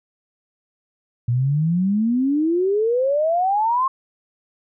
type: exponential sweep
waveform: sine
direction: up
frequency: 116.54 to 1083 Hz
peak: -16 dBFS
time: 1.28-3.88 s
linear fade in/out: 5 ms
effects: none